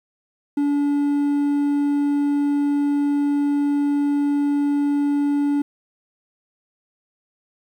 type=tone; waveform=triangle; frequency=287.2 Hz; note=D4; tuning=39 cents flat; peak=-15 dBFS; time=0.57-5.62 s; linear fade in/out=5 ms; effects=9-bit